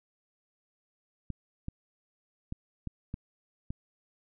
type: clicks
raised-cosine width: 5 ms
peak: -23 dBFS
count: 6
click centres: 1.303 / 1.684 / 2.524 / 2.873 / 3.141 / 3.705 s
effects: none